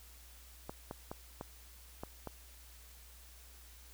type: clicks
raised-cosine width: 1 ms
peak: -27 dBFS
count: 6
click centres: 0.695 / 0.911 / 1.115 / 1.411 / 2.035 / 2.273 s
effects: added 60 Hz sine -56 dBFS peak until 3.93 s + white hiss -59 dBFS RMS until 3.93 s